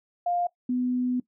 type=tone pair in turn; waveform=sine; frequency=703 / 249.6 Hz; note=F5 / B3; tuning=+11 / +19 cents; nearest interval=octave + tritone; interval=1792 cents; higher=first; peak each=-23 dBFS; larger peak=neither; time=0.26-0.47 / 0.69-1.2 s; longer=second; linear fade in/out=5 ms; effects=noise-tail reverb RT60 0.1 s tail -19 dB re dry